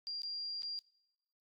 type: tone with dropouts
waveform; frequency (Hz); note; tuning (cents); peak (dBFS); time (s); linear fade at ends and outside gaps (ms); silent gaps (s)
sine; 4774; D8; +28; -38; 0.07-0.79; 0; 0.219-0.233 / 0.621-0.632
effects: noise-tail reverb RT60 0.9 s tail -22 dB re dry + AAC 64 kbps